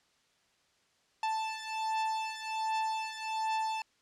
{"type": "beating tone pair", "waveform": "45% pulse", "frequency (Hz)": [880, 881.3], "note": ["A5", "A5"], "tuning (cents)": [0, 3], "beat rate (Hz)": 1.3, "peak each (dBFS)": [-34, -36], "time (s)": [1.23, 3.82], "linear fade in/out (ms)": 2, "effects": ["white hiss -70 dBFS RMS until 4.01 s", "low-pass 6000 Hz 12 dB/octave"]}